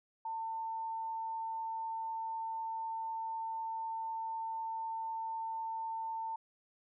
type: tone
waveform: sine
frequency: 898 Hz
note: A5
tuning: 35 cents sharp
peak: -36 dBFS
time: 0.25-6.36 s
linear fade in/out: 5 ms
effects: none